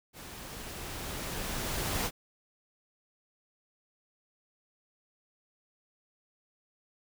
pink noise with level ramp, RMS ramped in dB -46 to -31 dBFS, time 0.13-2.11 s, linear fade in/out 50 ms, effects none

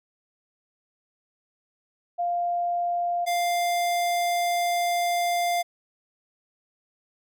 sine / square tone pair in turn, 698.5 / 698.5 Hz, F5 / F5, 0 / 0 cents, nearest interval unison, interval 0 cents, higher neither, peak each -23 dBFS, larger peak neither, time 2.18-3.26 / 3.26-5.63 s, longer second, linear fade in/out 20 ms, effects none

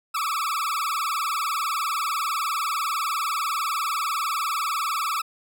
40% pulse tone with vibrato, 1222 Hz, D#6, 32 cents flat, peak -23 dBFS, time 0.14-5.22 s, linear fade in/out 10 ms, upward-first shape sine, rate 20 Hz, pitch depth 160 cents each way, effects none

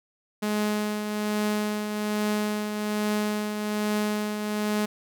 sawtooth tone with tremolo, 210.5 Hz, G#3, 24 cents sharp, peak -19 dBFS, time 0.42-4.86 s, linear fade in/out 10 ms, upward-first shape triangle, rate 1.2 Hz, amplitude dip 50%, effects none

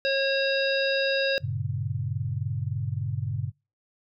harmonic tone, 544 Hz, C#5, 33 cents flat, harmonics 1 / 3 / 5 / 7 / 9, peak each -24 / -29 / -31 / -32 / -34 dBFS, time 0.05-1.38 s, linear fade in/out 0 ms
sine chord, G diminished, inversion none, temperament just, 98 / 117.6 / 141.12 Hz, G2 / Bb2 / Db3, 0 / +16 / +31 cents, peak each -31 dBFS, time 1.4-3.52 s, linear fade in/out 50 ms
effects noise-tail reverb RT60 0.3 s tail -26 dB re dry

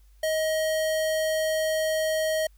square tone, 630 Hz, D#5, 21 cents sharp, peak -24 dBFS, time 0.23-2.47 s, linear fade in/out 5 ms, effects added 50 Hz sine -52 dBFS peak until 2.57 s + white hiss -68 dBFS RMS until 2.57 s

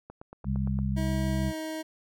click train, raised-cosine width 1 ms, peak -29 dBFS, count 7, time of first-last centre 0.1-0.789 s, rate 8.71 Hz
harmonic tone, 66.3 Hz, C2, 23 cents sharp, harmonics 1 / 2 / 3, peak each -30 / -30 / -30 dBFS, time 0.44-1.53 s, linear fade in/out 50 ms
25% pulse tone with pitch glide, 319.9 to 316 Hz, D#4 to D#4, +48 to +27 cents, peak -29 dBFS, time 0.96-1.83 s, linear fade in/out 20 ms, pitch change -21 cents, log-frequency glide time 1.47-1.55 s
effects none

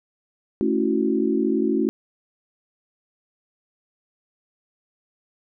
sine chord, F# minor seventh, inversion first, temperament equal, 220 / 277.2 / 329.6 / 370 Hz, A3 / C#4 / E4 / F#4, 0 / 0 / 0 / 0 cents, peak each -24 dBFS, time 0.61-1.89 s, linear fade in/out 0 ms, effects none

